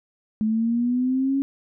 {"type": "linear sweep", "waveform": "sine", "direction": "up", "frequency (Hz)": [214.2, 277.2], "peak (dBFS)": -19, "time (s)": [0.41, 1.42], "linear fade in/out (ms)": 0, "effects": []}